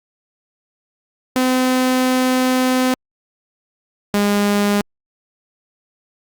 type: tone pair in turn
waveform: sawtooth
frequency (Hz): 255.9 / 204.3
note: C4 / G#3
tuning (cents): -38 / -28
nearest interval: major third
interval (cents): 390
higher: first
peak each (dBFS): -10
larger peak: neither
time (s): 1.36-2.94 / 4.14-4.81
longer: first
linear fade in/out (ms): 0
effects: Opus 48 kbps